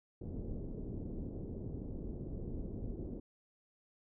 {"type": "low-pass noise", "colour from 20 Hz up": "pink", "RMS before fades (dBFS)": -42, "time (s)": [0.21, 3.2], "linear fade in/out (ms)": 5, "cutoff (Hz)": 430, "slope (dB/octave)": 24, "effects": []}